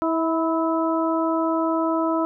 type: harmonic tone with a mistuned harmonic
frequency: 324.8 Hz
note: E4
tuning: 26 cents flat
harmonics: 1 / 2 / 3 / 4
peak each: -22 / -25 / -27 / -28 dBFS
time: 0.02-2.25 s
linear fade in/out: 0 ms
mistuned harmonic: 3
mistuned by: +30 cents
effects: none